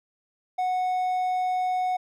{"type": "tone", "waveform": "triangle", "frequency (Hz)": 736, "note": "F#5", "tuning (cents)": -9, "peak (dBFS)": -21, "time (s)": [0.58, 1.97], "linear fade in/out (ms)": 10, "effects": []}